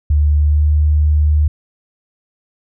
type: tone with pitch glide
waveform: sine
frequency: 74.1 to 75.35 Hz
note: D2 to D2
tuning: +16 to +45 cents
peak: -9 dBFS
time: 0.1-1.48 s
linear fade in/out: 5 ms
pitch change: +29 cents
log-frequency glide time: 0.38-0.7 s
effects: none